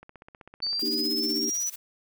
click train, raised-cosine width 0.5 ms, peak -31 dBFS, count 13, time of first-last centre 0.03-0.794 s, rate 15.7 Hz
sine exponential sweep, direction up, 4537 to 5970 Hz, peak -26 dBFS, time 0.62-1.7 s, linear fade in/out 10 ms
blue noise with tremolo, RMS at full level -38 dBFS, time 0.79-1.76 s, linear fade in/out 5 ms, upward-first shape sine, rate 16 Hz, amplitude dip 75%
sine chord, Eb major seventh, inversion second, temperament equal with one note detuned, 233.1 / 293.7 / 309.9 / 392 Hz, Bb3 / D4 / Eb4 / G4, 0 / 0 / -7 / 0 cents, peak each -34 dBFS, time 0.82-1.5 s, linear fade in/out 10 ms
effects none

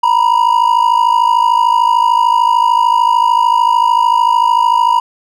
triangle ring-modulated tone, 960 Hz, B5, 49 cents flat, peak -3 dBFS, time 0.03-5 s, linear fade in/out 5 ms, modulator 26.7 Hz, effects none

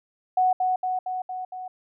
sine tone with echo, 740 Hz, F#5, in tune, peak -17 dBFS, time 0.37-0.53 s, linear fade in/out 5 ms, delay 230 ms, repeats 5, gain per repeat -3 dB, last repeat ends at 1.68 s, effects none

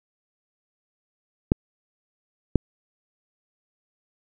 clicks, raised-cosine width 3 ms, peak -3 dBFS, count 2, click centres 1.519 / 2.557 s, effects none

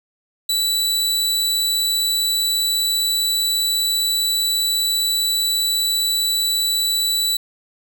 sawtooth tone, 3953 Hz, B7, 1 cent sharp, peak -14 dBFS, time 0.49-7.37 s, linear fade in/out 5 ms, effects none

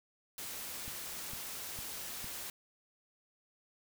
white noise, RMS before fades -43 dBFS, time 0.38-2.5 s, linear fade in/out 2 ms
click train, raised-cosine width 5 ms, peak -35 dBFS, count 4, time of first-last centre 0.88-2.244 s, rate 2.2 Hz
effects none

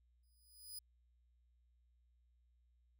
10% pulse tone with exponential growth, 4978 Hz, D#8, in tune, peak -38 dBFS, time 0.23-0.79 s, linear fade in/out 5 ms, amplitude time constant 120 ms, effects added 60 Hz sine -70 dBFS peak until 2.99 s

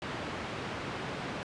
pink band-pass noise, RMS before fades -38 dBFS, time 0.02-1.43 s, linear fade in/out 0 ms, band 120 to 2900 Hz, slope 12 dB/octave, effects resampled to 22050 Hz

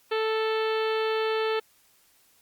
harmonic tone, 440 Hz, A4, in tune, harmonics 1 / 2 / 3 / 4 / 5 / 6 / 7 / 8 / 9 / 10, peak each -25 / -34 / -34 / -37 / -41 / -38 / -40 / -42 / -47 / -45 dBFS, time 0.11-1.6 s, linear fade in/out 10 ms, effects white hiss -62 dBFS RMS until 2.41 s + Opus 48 kbps

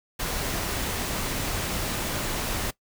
pink noise, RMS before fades -29 dBFS, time 0.19-2.71 s, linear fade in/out 10 ms, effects noise-tail reverb RT60 0.1 s tail -19 dB re dry

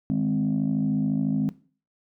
sine chord, Ab major, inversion second, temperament equal, 155.56 / 207.7 / 261.6 Hz, Eb3 / Ab3 / C4, 0 / 0 / 0 cents, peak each -26 / -24 / -24 dBFS, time 0.1-1.49 s, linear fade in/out 0 ms, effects noise-tail reverb RT60 0.4 s tail -18 dB re dry + tanh soft clip ceiling -16 dBFS

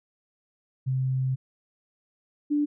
sine tone pair in turn, 130.81 / 293.7 Hz, C3 / D4, 0 / 0 cents, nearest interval octave + major second, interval 1400 cents, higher second, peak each -23 / -21 dBFS, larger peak second, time 0.86-1.36 / 2.5-2.66 s, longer first, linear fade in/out 20 ms, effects none

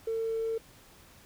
triangle tone with tanh clipping, 450.3 Hz, A4, 40 cents sharp, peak -28 dBFS, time 0.07-0.58 s, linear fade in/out 5 ms, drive 1 dB, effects pink hiss -56 dBFS RMS until 1.25 s

